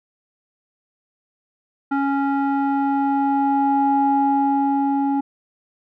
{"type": "tone with low-pass filter sweep", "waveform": "square", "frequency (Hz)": 277.2, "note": "C#4", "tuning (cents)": 0, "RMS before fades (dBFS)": -19, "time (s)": [1.91, 5.21], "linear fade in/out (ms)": 10, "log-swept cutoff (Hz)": [1200, 690], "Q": 4.4, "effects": []}